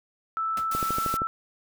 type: tone with pitch glide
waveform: sine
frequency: 1318.5 to 1329.2 Hz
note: E6 to E6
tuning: 0 to +14 cents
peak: -25 dBFS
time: 0.37-1.27 s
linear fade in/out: 0 ms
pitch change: +14 cents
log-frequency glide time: 0.62-1.02 s
type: noise with exponential decay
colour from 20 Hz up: pink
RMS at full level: -34 dBFS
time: 0.57-0.7 s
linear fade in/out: 2 ms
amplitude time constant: 27 ms
type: noise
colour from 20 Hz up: white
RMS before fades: -37 dBFS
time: 0.71-1.17 s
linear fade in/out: 5 ms
type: click train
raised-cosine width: 2 ms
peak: -18 dBFS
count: 7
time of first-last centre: 0.75-1.219 s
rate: 12.8 Hz
effects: none